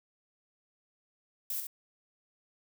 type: noise with echo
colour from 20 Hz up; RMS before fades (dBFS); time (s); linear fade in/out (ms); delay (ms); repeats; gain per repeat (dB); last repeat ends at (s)
violet; -35; 1.5-1.6; 2; 69; 1; -5; 1.669
effects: none

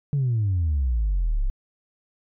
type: exponential sweep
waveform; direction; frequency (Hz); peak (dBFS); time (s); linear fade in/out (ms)
sine; down; 147.2 to 31.26; -18; 0.13-1.5; 0
effects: tanh soft clip ceiling -17 dBFS

